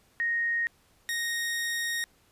sine / sawtooth tone pair in turn, 1864.7 / 1864.7 Hz, A#6 / A#6, 0 / 0 cents, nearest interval unison, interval 0 cents, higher neither, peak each -25 dBFS, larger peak neither, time 0.2-0.67 / 1.09-2.04 s, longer second, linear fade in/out 0 ms, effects pink hiss -64 dBFS RMS until 2.31 s + resampled to 32000 Hz

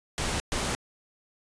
pink noise bursts at uneven times, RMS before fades -29 dBFS, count 2, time 0.18-0.4 / 0.52-0.75 s, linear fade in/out 0 ms, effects resampled to 22050 Hz

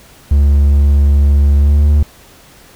triangle tone with pitch glide, 71.1 to 73.73 Hz, C#2 to D2, +45 to +7 cents, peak -4 dBFS, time 0.31-2.03 s, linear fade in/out 5 ms, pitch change +62 cents, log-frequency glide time 1.57-1.86 s, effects pink hiss -42 dBFS RMS until 2.75 s

